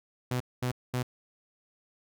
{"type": "tone bursts", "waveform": "sawtooth", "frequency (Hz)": 125.1, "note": "B2", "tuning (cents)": 23, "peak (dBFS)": -24, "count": 3, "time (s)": [0.31, 1.029], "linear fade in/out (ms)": 5, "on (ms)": 93, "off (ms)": 220, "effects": []}